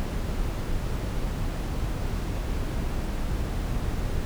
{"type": "noise", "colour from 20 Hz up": "brown", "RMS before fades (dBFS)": -28, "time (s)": [0, 4.25], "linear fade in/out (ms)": 0, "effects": []}